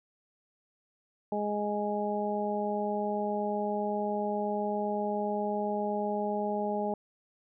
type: harmonic tone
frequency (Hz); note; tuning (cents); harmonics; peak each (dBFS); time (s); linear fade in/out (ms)
207.6; G#3; 0; 1 / 2 / 3 / 4; -34 / -34 / -34 / -34; 1.32-6.94; 2
effects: none